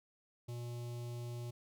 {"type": "tone with notch filter", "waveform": "square", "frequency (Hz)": 120, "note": "B2", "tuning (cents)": -49, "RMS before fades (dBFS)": -43, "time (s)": [0.48, 1.51], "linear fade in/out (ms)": 10, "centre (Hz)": 1600, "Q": 0.71, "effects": []}